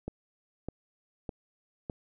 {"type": "click train", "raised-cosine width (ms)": 2, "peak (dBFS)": -22, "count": 4, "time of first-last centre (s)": [0.08, 1.898], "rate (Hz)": 1.65, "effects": []}